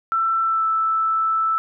sine tone with pitch glide, 1336 to 1318.4 Hz, E6 to E6, +23 to 0 cents, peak -17 dBFS, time 0.12-1.58 s, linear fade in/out 0 ms, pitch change -23 cents, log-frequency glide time 0.43-0.65 s, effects none

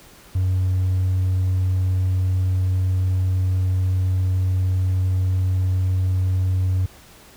triangle tone, 93 Hz, F#2, 9 cents sharp, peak -14 dBFS, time 0.35-6.86 s, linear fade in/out 5 ms, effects tanh soft clip ceiling -12 dBFS + pink hiss -47 dBFS RMS until 7.36 s

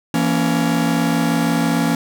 45% pulse chord, A# diminished, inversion second, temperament just, 167.82 / 233.1 / 279.7 Hz, E3 / A#3 / C#4, +31 / 0 / +16 cents, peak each -20 dBFS, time 0.14-1.95 s, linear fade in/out 2 ms, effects none

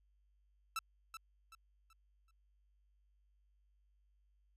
sawtooth tone with echo, 1323 Hz, E6, 6 cents sharp, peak -33 dBFS, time 0.76-0.79 s, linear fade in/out 2 ms, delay 380 ms, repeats 4, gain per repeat -9 dB, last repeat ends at 2.31 s, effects added 50 Hz sine -70 dBFS peak until 4.56 s + resampled to 32000 Hz

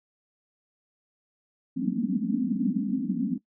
white band-pass noise, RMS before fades -27 dBFS, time 1.76-3.38 s, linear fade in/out 20 ms, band 180 to 280 Hz, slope 96 dB/octave, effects noise-tail reverb RT60 0.1 s tail -18 dB re dry

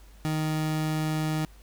30% pulse tone, 155.56 Hz, D#3, in tune, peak -23 dBFS, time 0.25-1.45 s, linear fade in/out 0 ms, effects added 50 Hz sine -49 dBFS peak until 1.62 s + pink hiss -58 dBFS RMS until 1.62 s

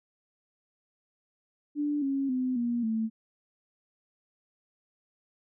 sine tone with pitch steps, 293.3 / 273.7 / 255.3 / 238.2 / 222.3 Hz, D4 / C#4 / C4 / A#3 / A3, -2 / -22 / -42 / +38 / +18 cents, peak -26 dBFS, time 1.75-3.1 s, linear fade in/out 50 ms, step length 270 ms, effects none

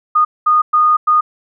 sine tone bursts at uneven times, 1230 Hz, D#6, 20 cents flat, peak -8 dBFS, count 4, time 0.15-0.25 / 0.46-0.62 / 0.73-0.97 / 1.07-1.21 s, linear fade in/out 10 ms, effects none

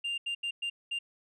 sine tone bursts at uneven times, 2794 Hz, F7, in tune, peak -28 dBFS, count 5, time 0.04-0.18 / 0.26-0.35 / 0.43-0.51 / 0.62-0.7 / 0.91-0.99 s, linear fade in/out 10 ms, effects tanh soft clip ceiling -30 dBFS

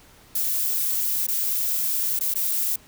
violet noise with dropouts, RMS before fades -24 dBFS, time 0.35-2.76 s, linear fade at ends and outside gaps 5 ms, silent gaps 1.268-1.283 / 2.192-2.208 / 2.34-2.355 s, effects pink hiss -52 dBFS RMS until 2.87 s

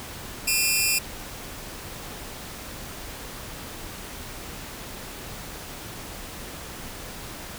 10% pulse tone pair together, 2436 / 2673 Hz, D#7 / E7, -37 / +23 cents, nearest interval major second, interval 160 cents, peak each -14 / -15 dBFS, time 0.47-0.99 s, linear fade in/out 10 ms, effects pink hiss -38 dBFS RMS until 7.58 s

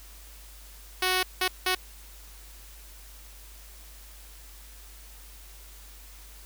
5% pulse tone bursts at uneven times, 370 Hz, F#4, in tune, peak -12 dBFS, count 3, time 1.02-1.23 / 1.41-1.48 / 1.66-1.75 s, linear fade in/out 5 ms, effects added 50 Hz sine -47 dBFS peak until 6.45 s + white hiss -51 dBFS RMS until 6.45 s

